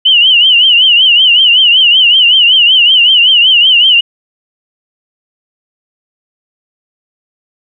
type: tone with vibrato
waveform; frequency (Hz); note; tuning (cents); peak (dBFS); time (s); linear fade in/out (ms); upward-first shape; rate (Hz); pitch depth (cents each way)
sine; 2960; F#7; 0; -3; 0.05-4.01; 10; triangle; 5.3; 140
effects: none